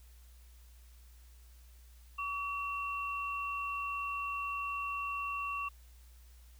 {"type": "tone pair together", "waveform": "sine", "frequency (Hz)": [1137.4, 2724], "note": ["C#6", "F7"], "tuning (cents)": [44, -44], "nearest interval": "octave + minor third", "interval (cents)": 1512, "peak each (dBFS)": [-36, -39], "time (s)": [2.18, 5.69], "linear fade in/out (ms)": 10, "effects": ["added 60 Hz sine -54 dBFS peak until 6.59 s", "white hiss -66 dBFS RMS until 6.59 s"]}